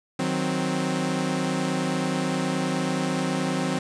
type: chord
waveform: sawtooth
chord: C diminished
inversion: first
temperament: equal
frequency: 155.56 / 185 / 261.6 Hz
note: Eb3 / Gb3 / C4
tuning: 0 / 0 / 0 cents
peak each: -26 / -24 / -23 dBFS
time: 0.19-3.79 s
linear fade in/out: 5 ms
effects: resampled to 22050 Hz + 8-bit